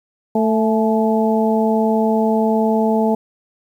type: harmonic tone with a mistuned harmonic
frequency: 221.2 Hz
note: A3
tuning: 9 cents sharp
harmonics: 1 / 2 / 3 / 4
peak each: -16 / -19 / -21 / -22 dBFS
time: 0.35-3.15 s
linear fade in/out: 5 ms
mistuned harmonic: 4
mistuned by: -49 cents
effects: 8-bit